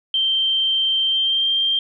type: tone with pitch glide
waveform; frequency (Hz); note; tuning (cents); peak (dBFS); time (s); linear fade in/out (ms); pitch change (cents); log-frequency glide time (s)
sine; 3136 to 3174; G7 to G7; 0 to +21; -16; 0.14-1.79; 2; +21; 1.05-1.48
effects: none